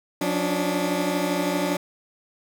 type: tone cluster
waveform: 20% pulse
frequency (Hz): 179.8 / 285.2 / 297.8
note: F#3 / C#4 / D4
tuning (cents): -49 / +49 / +24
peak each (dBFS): -22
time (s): 0.21-1.77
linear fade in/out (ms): 5
effects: none